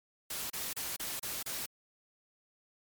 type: noise bursts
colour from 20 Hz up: white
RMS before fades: -38 dBFS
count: 6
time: 0.3-1.66 s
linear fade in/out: 5 ms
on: 200 ms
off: 32 ms
effects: MP3 96 kbps